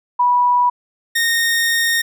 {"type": "tone pair in turn", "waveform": ["sine", "sawtooth"], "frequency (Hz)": [979, 1848.1], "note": ["B5", "A#6"], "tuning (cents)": [-15, -15], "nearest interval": "major seventh", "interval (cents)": 1100, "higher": "second", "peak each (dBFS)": -11, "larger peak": "neither", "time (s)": [[0.19, 0.7], [1.15, 2.02]], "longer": "second", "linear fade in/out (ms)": 10, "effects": []}